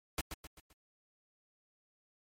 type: noise with echo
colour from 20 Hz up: pink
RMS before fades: -35 dBFS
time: 0.18-0.21 s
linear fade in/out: 2 ms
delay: 130 ms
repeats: 4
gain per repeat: -7 dB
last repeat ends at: 0.73 s
effects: MP3 64 kbps